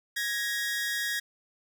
sawtooth tone pair together, 1660 / 1880.9 Hz, G#6 / A#6, -1 / +15 cents, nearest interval major second, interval 216 cents, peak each -28 dBFS, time 0.16-1.2 s, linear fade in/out 10 ms, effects none

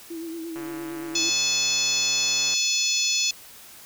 sine tone with vibrato, 330 Hz, E4, 2 cents sharp, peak -31 dBFS, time 0.1-1.3 s, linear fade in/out 10 ms, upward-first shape sine, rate 8.7 Hz, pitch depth 45 cents each way
click train, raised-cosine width 0.5 ms, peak -26 dBFS, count 284, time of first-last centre 0.56-2.539 s, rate 143 Hz
harmonic tone, 862 Hz, A5, 36 cents flat, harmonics 3 / 4 / 5 / 6 / 7 / 8, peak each -28 / -28 / -28 / -28 / -28 / -28 dBFS, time 1.15-3.31 s, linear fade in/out 5 ms
effects white hiss -46 dBFS RMS until 3.85 s

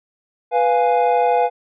triangle chord, F diminished, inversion second, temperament equal, 493.9 / 698.5 / 830.6 Hz, Cb5 / F5 / Ab5, 0 / 0 / 0 cents, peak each -16 dBFS, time 0.51-1.5 s, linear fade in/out 50 ms, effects resampled to 8000 Hz

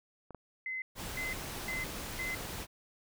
clicks, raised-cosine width 1 ms, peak -33 / -31 dBFS, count 2, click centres 0.307 / 0.347 s
sine tone bursts, 2050 Hz, C7, 36 cents flat, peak -35 dBFS, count 4, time 0.66-2.35 s, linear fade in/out 2 ms, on 160 ms, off 350 ms
pink noise, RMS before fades -41 dBFS, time 0.95-2.67 s, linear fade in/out 50 ms
effects none

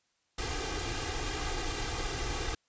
pink noise with comb filter, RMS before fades -34 dBFS, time 0.38-2.55 s, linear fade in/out 5 ms, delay 2.5 ms, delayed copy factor +0.8, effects white hiss -75 dBFS RMS until 2.68 s + resampled to 16000 Hz

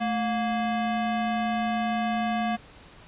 square ring-modulated tone, 466.2 Hz, A#4, in tune, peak -22 dBFS, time 0-2.57 s, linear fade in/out 20 ms, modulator 247 Hz, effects pink hiss -50 dBFS RMS until 3.07 s + resampled to 8000 Hz

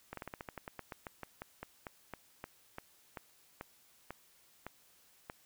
slowing click train, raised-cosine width 0.5 ms, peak -27 dBFS, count 24, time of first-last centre 0.13-5.299 s, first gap 43 ms, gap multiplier 1.13, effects white hiss -66 dBFS RMS until 5.45 s

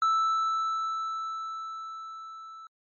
triangle tone with level ramp, 1318.5 Hz, E6, in tune, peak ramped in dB -19 to -41 dBFS, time 0.02-2.67 s, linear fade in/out 2 ms, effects MP3 32 kbps

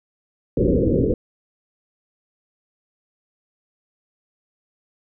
white low-pass noise, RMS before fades -18 dBFS, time 0.57-1.14 s, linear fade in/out 2 ms, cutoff 530 Hz, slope 96 dB/octave, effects none

